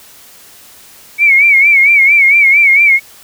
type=tone with vibrato; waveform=sine; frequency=2246 Hz; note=C#7; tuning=22 cents sharp; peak=-4 dBFS; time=1.18-3 s; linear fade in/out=50 ms; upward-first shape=sine; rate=4.4 Hz; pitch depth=94 cents each way; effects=white hiss -39 dBFS RMS until 3.23 s